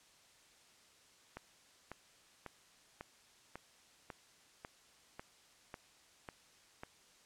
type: click train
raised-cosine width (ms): 0.5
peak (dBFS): -30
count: 11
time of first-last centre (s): 1.37-6.834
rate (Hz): 1.83
effects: white hiss -65 dBFS RMS until 7.25 s + low-pass 8000 Hz 12 dB/octave